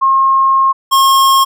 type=tone pair in turn; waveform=sine / square; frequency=1074 / 1078.1 Hz; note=C6 / C#6; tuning=+45 / -49 cents; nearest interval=unison; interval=6 cents; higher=second; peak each=-7 dBFS; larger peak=neither; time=0.01-0.73 / 0.91-1.45 s; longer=first; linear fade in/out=20 ms; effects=none